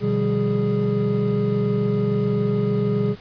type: tone cluster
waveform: triangle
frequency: 124.2 / 151.1 / 174.7 / 196.3 / 414.9 Hz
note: B2 / D3 / F3 / G3 / G#4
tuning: +10 / +50 / +1 / +3 / -2 cents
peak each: -22 / -26 / -30 / -21 / -21 dBFS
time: 0-3.16 s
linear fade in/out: 50 ms
effects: pink hiss -45 dBFS RMS until 3.2 s + resampled to 11025 Hz